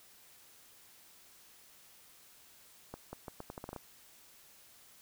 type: accelerating click train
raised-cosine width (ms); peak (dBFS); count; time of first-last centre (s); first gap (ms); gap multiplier
1; -28; 10; 2.94-3.762; 190; 0.8
effects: white hiss -60 dBFS RMS until 5.01 s